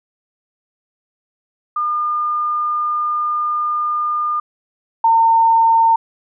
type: tone pair in turn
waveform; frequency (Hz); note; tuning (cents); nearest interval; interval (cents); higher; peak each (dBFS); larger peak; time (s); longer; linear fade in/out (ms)
sine; 1210 / 909.1; D#6 / A#5; -49 / -44; perfect fourth; 495; first; -16 / -9; second; 1.76-4.4 / 5.04-5.96; first; 5
effects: none